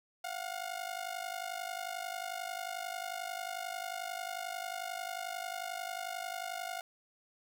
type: ring-modulated tone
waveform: sawtooth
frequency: 716 Hz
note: F5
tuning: 43 cents sharp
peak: -31 dBFS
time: 0.24-6.81 s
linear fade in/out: 2 ms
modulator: 25.6 Hz
effects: none